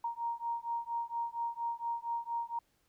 sine beating tone pair, 932.3 / 936.6 Hz, A#5 / A#5, 0 / +8 cents, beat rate 4.3 Hz, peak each -37 / -37 dBFS, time 0.04-2.59 s, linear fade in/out 5 ms, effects pink hiss -74 dBFS RMS until 2.88 s

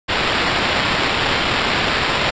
white noise with sample-and-hold, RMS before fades -18 dBFS, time 0.08-2.31 s, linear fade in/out 20 ms, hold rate 6300 Hz, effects resampled to 16000 Hz

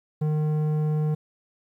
square tone with low-pass filter, 152.8 Hz, D#3, 31 cents flat, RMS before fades -24 dBFS, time 0.21-1.15 s, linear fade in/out 10 ms, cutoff 590 Hz, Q 0.53, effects 10-bit

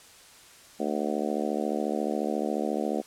harmonic tone, 74.2 Hz, D2, 18 cents sharp, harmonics 3 / 4 / 5 / 6 / 7 / 8 / 9 / 10, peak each -32 / -33 / -34 / -35 / -35 / -36 / -37 / -37 dBFS, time 0.79-3.02 s, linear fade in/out 20 ms, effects white hiss -52 dBFS RMS until 3.06 s + low-pass 10000 Hz 12 dB/octave

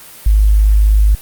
sine tone, 51.91 Hz, G#1, in tune, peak -6 dBFS, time 0.26-1.15 s, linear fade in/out 5 ms, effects white hiss -36 dBFS RMS until 1.21 s + Opus 32 kbps

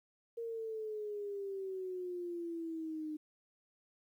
sine exponential sweep, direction down, 466.2 to 304.2 Hz, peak -38 dBFS, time 0.37-3.17 s, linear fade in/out 10 ms, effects 12-bit

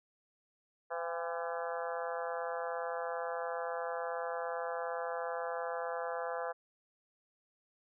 harmonic tone with a mistuned harmonic, 169.3 Hz, E3, 46 cents sharp, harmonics 3 / 4 / 5 / 6 / 7 / 8 / 9 / 10, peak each -39 / -41 / -43 / -45 / -46 / -47 / -48 / -49 dBFS, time 0.9-6.53 s, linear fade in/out 20 ms, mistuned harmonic 5, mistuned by -55 cents, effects none

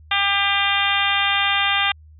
harmonic tone, 399 Hz, G4, 31 cents sharp, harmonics 2 / 3 / 4 / 5 / 6 / 7 / 8 / 9, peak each -25 / -25 / -25 / -25 / -25 / -25 / -25 / -25 dBFS, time 0.11-1.92 s, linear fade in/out 5 ms, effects added 77 Hz sine -43 dBFS peak until 2.19 s

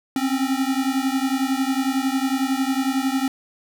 square beating tone pair, 261.6 / 272.6 Hz, C4 / C#4, 0 / -29 cents, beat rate 11 Hz, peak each -23 / -24 dBFS, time 0.16-3.28 s, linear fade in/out 2 ms, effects none

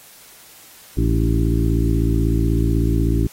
harmonic tone with a mistuned harmonic, 56.2 Hz, A1, 37 cents sharp, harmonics 1 / 2 / 3 / 4 / 5 / 6 / 7, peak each -18 / -20 / -25 / -29 / -24 / -25 / -30 dBFS, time 0.97-3.27 s, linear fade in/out 5 ms, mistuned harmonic 6, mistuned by -44 cents, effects white hiss -45 dBFS RMS until 3.32 s + AAC 48 kbps

